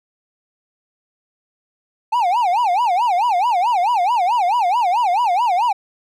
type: tone with vibrato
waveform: triangle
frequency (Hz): 830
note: G#5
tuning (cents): -1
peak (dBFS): -12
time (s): 2.12-5.73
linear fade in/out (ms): 10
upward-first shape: sine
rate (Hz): 4.6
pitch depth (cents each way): 300
effects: none